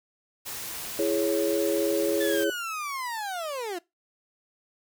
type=noise; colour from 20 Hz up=white; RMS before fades=-36 dBFS; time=0.45-2.45 s; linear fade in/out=20 ms
type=chord; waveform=sine; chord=C# minor; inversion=first; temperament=just; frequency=332.6 / 415.8 / 554.4 Hz; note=E4 / G#4 / C#5; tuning=+16 / +2 / 0 cents; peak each=-27 dBFS; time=0.99-2.5 s; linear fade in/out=2 ms
type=linear sweep; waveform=30% pulse; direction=down; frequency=1762 to 329.6 Hz; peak=-28 dBFS; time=2.2-3.79 s; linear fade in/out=10 ms
effects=noise-tail reverb RT60 0.2 s tail -22 dB re dry